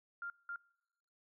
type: tone bursts at uneven times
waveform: sine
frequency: 1396.9 Hz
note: F6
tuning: in tune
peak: -40 dBFS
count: 2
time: 0.22-0.3 / 0.49-0.56 s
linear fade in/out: 2 ms
effects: noise-tail reverb RT60 1.0 s tail -25 dB re dry